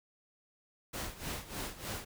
pink noise with tremolo, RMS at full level -38 dBFS, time 0.93-2.05 s, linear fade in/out 10 ms, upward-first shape sine, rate 3.3 Hz, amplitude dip 80%, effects none

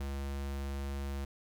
square tone, 69.3 Hz, C#2, in tune, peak -36 dBFS, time 0-1.25 s, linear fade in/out 5 ms, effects none

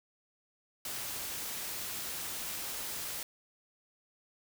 white noise, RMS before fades -39 dBFS, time 0.85-3.23 s, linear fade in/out 2 ms, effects none

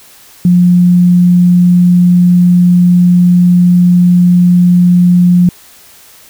sine tone, 177.5 Hz, F3, 28 cents sharp, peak -3 dBFS, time 0.45-5.49 s, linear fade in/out 2 ms, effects white hiss -39 dBFS RMS until 6.29 s

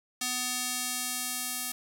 square tone with band-pass filter sweep, 250 Hz, B3, 21 cents sharp, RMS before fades -33 dBFS, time 0.21-1.72 s, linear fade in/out 5 ms, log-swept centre 7400 to 12000 Hz, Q 0.91, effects none

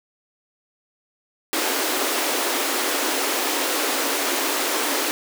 pink high-pass noise, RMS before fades -23 dBFS, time 1.53-5.11 s, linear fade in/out 0 ms, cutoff 260 Hz, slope 96 dB/octave, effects none

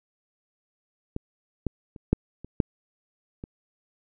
clicks, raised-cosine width 3 ms, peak -17 / -13 / -29 / -6 / -26 / -7 / -23 dBFS, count 7, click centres 1.164 / 1.667 / 1.962 / 2.13 / 2.446 / 2.602 / 3.439 s, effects none

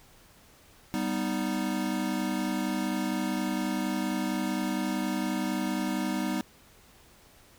square chord, G augmented, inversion none, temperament equal, 196 / 246.9 / 311.1 Hz, G3 / B3 / D#4, 0 / 0 / 0 cents, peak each -33 dBFS, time 0.94-6.41 s, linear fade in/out 0 ms, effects pink hiss -57 dBFS RMS until 7.58 s

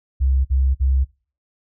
sine tone bursts, 66.4 Hz, C2, 26 cents sharp, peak -14 dBFS, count 3, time 0.2-1.048 s, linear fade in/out 20 ms, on 250 ms, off 49 ms, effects noise-tail reverb RT60 0.4 s tail -23 dB re dry

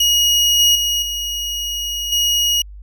30% pulse tone with level steps, 2888 Hz, F#7, 43 cents flat, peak -9 / -7 / -13 / -18 / -11 dBFS, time 0-2.62 s, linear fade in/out 5 ms, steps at 0.59 / 0.75 / 1.02 / 2.12 s, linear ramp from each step 5 ms, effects added 50 Hz sine -33 dBFS peak until 2.82 s

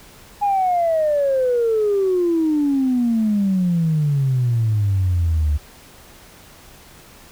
sine exponential sweep, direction down, 830 to 72 Hz, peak -14 dBFS, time 0.41-5.58 s, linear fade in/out 20 ms, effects tanh soft clip ceiling -11 dBFS + pink hiss -45 dBFS RMS until 7.31 s

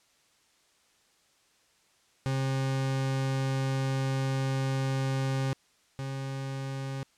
40% pulse tone pair in turn, 134 / 135.17 Hz, C3 / C#3, +42 / -43 cents, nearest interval unison, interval 15 cents, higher second, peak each -26 / -32 dBFS, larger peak first, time 2.26-5.53 / 5.99-7.03 s, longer first, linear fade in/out 0 ms, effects white hiss -66 dBFS RMS until 7.17 s + low-pass 8000 Hz 12 dB/octave

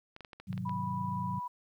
clicks, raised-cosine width 0.3 ms, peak -31 dBFS, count 8, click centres 0.164 / 0.207 / 0.248 / 0.332 / 0.4 / 0.529 / 0.578 / 0.694 s
sine chord, Ab dominant seventh, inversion none, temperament equal with one note detuned, 103.83 / 128.05 / 155.56 / 185 Hz, Ab2 / C3 / Eb3 / Gb3, 0 / -37 / 0 / 0 cents, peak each -41 / -40 / -42 / -37 dBFS, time 0.47-1.4 s, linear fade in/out 20 ms
sine tone, 984 Hz, B5, 7 cents flat, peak -35 dBFS, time 0.65-1.48 s, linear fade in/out 10 ms
effects 11-bit

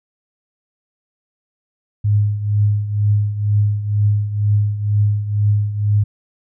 sine tone with tremolo, 103.83 Hz, G#2, in tune, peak -10 dBFS, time 2.04-6.04 s, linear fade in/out 10 ms, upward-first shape triangle, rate 2.1 Hz, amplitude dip 75%, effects none

